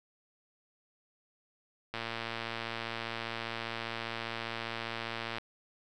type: click train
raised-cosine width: 0.3 ms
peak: -20 dBFS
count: 397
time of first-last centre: 1.94-5.383 s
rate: 115 Hz
effects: none